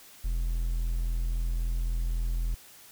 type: tone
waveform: triangle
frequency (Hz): 41.85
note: E1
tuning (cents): +27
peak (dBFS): -24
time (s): 0.24-2.55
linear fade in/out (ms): 10
effects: white hiss -52 dBFS RMS until 2.91 s